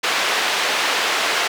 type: band-pass noise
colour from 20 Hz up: white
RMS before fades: -20 dBFS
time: 0.03-1.48 s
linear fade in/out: 10 ms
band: 460 to 3200 Hz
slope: 12 dB/octave
effects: none